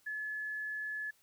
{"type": "tone", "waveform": "sine", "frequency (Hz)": 1714, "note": "A6", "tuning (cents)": -46, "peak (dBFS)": -36, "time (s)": [0.06, 1.11], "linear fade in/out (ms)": 10, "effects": ["white hiss -69 dBFS RMS until 1.22 s"]}